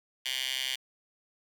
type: tone with high-pass filter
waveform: 10% pulse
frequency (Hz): 130.81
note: C3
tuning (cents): 0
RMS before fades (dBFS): -33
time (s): 0.25-0.76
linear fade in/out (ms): 10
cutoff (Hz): 2800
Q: 3.6
effects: none